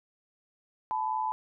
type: tone pair together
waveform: sine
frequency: 872 / 996 Hz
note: A5 / B5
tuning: -16 / +14 cents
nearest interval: major second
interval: 230 cents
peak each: -30 / -31 dBFS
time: 0.91-1.32 s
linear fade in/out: 0 ms
effects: none